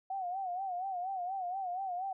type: tone with vibrato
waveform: sine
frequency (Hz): 743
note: F#5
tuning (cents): +7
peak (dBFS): -34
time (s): 0.1-2.13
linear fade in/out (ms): 5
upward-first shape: sine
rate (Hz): 4.2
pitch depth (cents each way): 97
effects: none